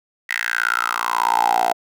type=tone with high-pass filter sweep; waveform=10% pulse; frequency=58.27 Hz; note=A#1; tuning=in tune; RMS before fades=-20 dBFS; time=0.29-1.73 s; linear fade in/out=10 ms; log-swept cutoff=1900 to 680 Hz; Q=8.7; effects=none